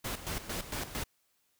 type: noise with tremolo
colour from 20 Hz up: pink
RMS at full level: -36 dBFS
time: 0.04-1.04 s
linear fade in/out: 10 ms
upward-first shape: square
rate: 4.4 Hz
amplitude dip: 70%
effects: white hiss -74 dBFS RMS until 1.59 s